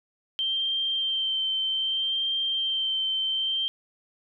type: tone with vibrato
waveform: sine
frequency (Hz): 3136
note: G7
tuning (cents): 0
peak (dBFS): -24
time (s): 0.39-3.68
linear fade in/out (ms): 0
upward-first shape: sine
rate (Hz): 0.64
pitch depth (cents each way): 18
effects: none